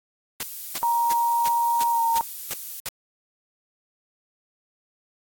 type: noise bursts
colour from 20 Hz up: white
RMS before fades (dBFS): -29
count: 8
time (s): 0.4-2.888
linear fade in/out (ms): 2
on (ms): 31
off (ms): 320
type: noise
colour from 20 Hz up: violet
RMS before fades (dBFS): -34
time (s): 0.42-2.8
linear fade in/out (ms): 0
type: tone with pitch glide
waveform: sine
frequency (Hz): 938 to 919.8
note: A#5 to A#5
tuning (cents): +11 to -23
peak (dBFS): -19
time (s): 0.83-2.21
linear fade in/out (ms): 0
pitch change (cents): -34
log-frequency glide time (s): 1.91-2.02
effects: AAC 64 kbps